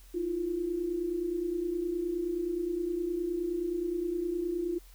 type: tone pair together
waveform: sine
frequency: 319.6 / 349.2 Hz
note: D#4 / F4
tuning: +47 / 0 cents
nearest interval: major second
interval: 153 cents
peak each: -36 / -30 dBFS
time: 0.14-4.79 s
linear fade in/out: 10 ms
effects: added 43 Hz sine -51 dBFS peak until 4.94 s + white hiss -60 dBFS RMS until 4.94 s